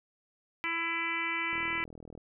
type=harmonic tone; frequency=333.4 Hz; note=E4; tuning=20 cents sharp; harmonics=1 / 3 / 4 / 5 / 6 / 7 / 8 / 9; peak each=-42 / -39 / -40 / -43 / -35 / -34 / -44 / -45 dBFS; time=0.64-1.84 s; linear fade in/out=0 ms
type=click train; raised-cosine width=2 ms; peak=-34 dBFS; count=27; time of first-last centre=1.53-2.177 s; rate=40.2 Hz
effects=none